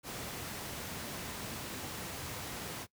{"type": "noise", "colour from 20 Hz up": "pink", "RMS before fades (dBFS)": -41, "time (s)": [0.03, 2.87], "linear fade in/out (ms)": 50, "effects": ["noise-tail reverb RT60 0.1 s tail -20 dB re dry", "high-pass 80 Hz 12 dB/octave"]}